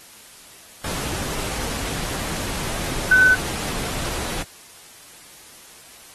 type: tone in noise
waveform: sine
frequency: 1510 Hz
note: F#6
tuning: 35 cents sharp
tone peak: -11 dBFS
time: 3.11-3.35 s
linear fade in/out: 5 ms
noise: pink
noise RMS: -28 dBFS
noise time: 0.84-4.43 s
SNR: +14 dB
effects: white hiss -45 dBFS RMS until 6.14 s + AAC 32 kbps